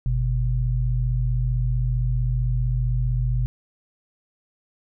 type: tone pair together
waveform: sine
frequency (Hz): 48.8 / 124.3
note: G1 / B2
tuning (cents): -7 / +12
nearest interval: octave + major third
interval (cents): 1619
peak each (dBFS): -22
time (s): 0.06-3.46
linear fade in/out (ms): 0
effects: none